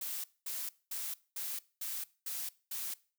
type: noise bursts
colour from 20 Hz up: blue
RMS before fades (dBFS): -39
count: 7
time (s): 0.01-2.94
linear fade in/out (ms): 5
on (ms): 230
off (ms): 220
effects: noise-tail reverb RT60 0.4 s tail -21 dB re dry